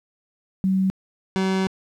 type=tone pair in turn; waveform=sine / 30% pulse; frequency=190 / 190 Hz; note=F#3 / F#3; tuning=+46 / +46 cents; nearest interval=unison; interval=0 cents; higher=neither; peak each=-17 dBFS; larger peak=neither; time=0.64-0.9 / 1.36-1.67 s; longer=second; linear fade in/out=0 ms; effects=low-pass 6000 Hz 12 dB/octave + 9-bit